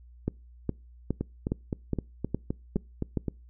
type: two click trains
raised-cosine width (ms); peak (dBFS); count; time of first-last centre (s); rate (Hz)
3; -14 / -16; 8 / 9; 0.28-3.173 / 1.21-3.283; 2.42 / 3.86
effects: noise-tail reverb RT60 0.3 s tail -26 dB re dry + added 60 Hz sine -49 dBFS peak until 3.49 s